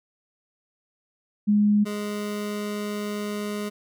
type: tone pair in turn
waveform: sine / 25% pulse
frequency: 207.7 / 207.7 Hz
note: G#3 / G#3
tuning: 0 / 0 cents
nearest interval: unison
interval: 0 cents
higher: neither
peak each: -16 / -24 dBFS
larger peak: first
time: 1.47-1.85 / 1.85-3.7 s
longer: second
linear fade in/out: 20 ms
effects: none